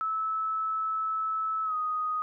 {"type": "tone with pitch glide", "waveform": "sine", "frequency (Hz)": [1304, 1247.3], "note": ["E6", "D#6"], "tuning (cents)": [-19, 4], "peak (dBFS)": -27, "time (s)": [0.01, 2.22], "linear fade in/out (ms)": 0, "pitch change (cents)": -77, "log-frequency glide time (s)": [1.64, 1.75], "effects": []}